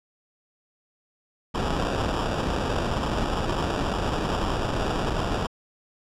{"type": "noise with sample-and-hold", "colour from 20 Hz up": "pink", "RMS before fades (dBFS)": -26, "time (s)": [1.54, 5.47], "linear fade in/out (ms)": 10, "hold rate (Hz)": 2100, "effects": ["low-pass 6000 Hz 12 dB/octave"]}